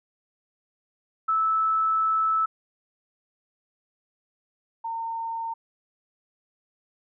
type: tone pair in turn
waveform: sine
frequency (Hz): 1309 / 912.1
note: E6 / A#5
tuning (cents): -13 / -38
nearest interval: tritone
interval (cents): 625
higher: first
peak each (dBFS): -20 / -28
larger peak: first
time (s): 1.28-2.46 / 4.84-5.54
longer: first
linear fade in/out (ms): 10
effects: none